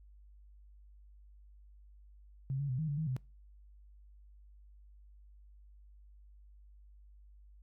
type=tone with pitch steps; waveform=sine; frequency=134.6 / 141.6 / 127.3 / 157.4 / 143.6 / 158 / 129 Hz; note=C3 / C#3 / C3 / D#3 / D3 / D#3 / C3; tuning=+49 / +37 / -47 / +20 / -39 / +27 / -24 cents; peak=-32 dBFS; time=2.5-3.165 s; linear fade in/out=0 ms; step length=95 ms; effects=noise-tail reverb RT60 0.3 s tail -23 dB re dry + added 50 Hz sine -55 dBFS peak until 7.62 s